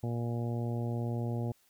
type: harmonic tone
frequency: 118.3 Hz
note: A#2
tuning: 26 cents sharp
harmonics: 1 / 2 / 3 / 4 / 5 / 6 / 7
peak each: -32 / -38 / -42 / -44 / -46 / -48 / -49 dBFS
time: 0.03-1.52 s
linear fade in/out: 5 ms
effects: white hiss -68 dBFS RMS until 1.69 s